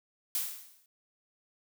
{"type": "noise with exponential decay", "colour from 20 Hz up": "blue", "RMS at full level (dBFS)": -29, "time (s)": [0.35, 0.86], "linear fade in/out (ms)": 1, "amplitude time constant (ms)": 110, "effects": []}